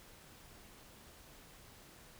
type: silence
effects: pink hiss -58 dBFS RMS until 2.19 s